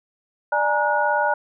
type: tone cluster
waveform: sine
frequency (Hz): 593 / 839 / 936 / 1454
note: D5 / G#5 / A#5 / F#6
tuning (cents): +17 / +17 / +7 / -31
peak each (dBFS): -23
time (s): 0.52-1.34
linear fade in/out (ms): 5
effects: none